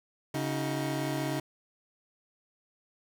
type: tone cluster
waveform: 25% pulse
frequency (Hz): 139.2 / 315 / 368.4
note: C#3 / D#4 / F#4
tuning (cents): +8 / +21 / -7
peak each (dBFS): -29 / -30 / -36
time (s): 0.34-1.4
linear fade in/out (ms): 5
effects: none